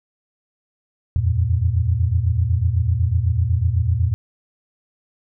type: tone cluster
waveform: sine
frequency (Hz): 81.8 / 89.8 / 115.8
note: E2 / F2 / A#2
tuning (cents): -13 / +49 / -11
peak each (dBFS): -20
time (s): 1.16-4.14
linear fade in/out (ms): 0
effects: none